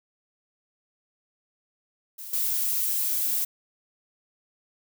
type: noise with level steps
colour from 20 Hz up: violet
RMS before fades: -39 / -26 dBFS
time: 2.18-3.45 s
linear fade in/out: 10 ms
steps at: 2.33 s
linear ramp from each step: 5 ms
effects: none